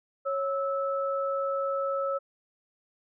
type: tone pair together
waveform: sine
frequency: 550 / 1308.1 Hz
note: C#5 / E6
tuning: -14 / -14 cents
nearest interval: octave + minor third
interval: 1500 cents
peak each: -28 / -31 dBFS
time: 0.25-2.19 s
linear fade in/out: 20 ms
effects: none

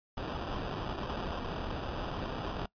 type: noise with sample-and-hold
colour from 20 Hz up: pink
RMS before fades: -37 dBFS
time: 0.17-2.66 s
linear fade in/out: 5 ms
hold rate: 2100 Hz
effects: noise-tail reverb RT60 0.1 s tail -21 dB re dry + resampled to 11025 Hz

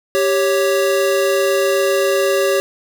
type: tone pair together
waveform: square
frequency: 392.1 / 554.5 Hz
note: G4 / C#5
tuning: 0 / 0 cents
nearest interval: tritone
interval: 600 cents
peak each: -17 dBFS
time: 0.15-2.6 s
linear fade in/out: 0 ms
effects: none

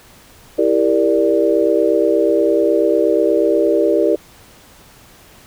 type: chord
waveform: sine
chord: E half-diminished seventh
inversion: none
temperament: equal with one note detuned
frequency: 329.6 / 397.5 / 466.2 / 587.3 Hz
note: E4 / G4 / Bb4 / D5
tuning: 0 / +24 / 0 / 0 cents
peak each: -17 dBFS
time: 0.58-4.16 s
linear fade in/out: 10 ms
effects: pink hiss -45 dBFS RMS until 5.46 s

